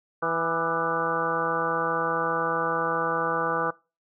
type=harmonic tone with a mistuned harmonic; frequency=164.8 Hz; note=E3; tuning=in tune; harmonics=1 / 2 / 3 / 4 / 5 / 6 / 7 / 8 / 9; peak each=-38 / -36 / -29 / -34 / -33 / -34 / -28 / -35 / -31 dBFS; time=0.22-3.71 s; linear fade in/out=10 ms; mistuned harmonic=7; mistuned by=+48 cents; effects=noise-tail reverb RT60 0.3 s tail -23 dB re dry